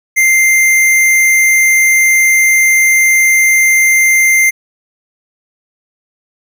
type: tone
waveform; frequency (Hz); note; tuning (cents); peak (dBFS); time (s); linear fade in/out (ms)
square; 2093; C7; 0; -7; 0.16-4.51; 20
effects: none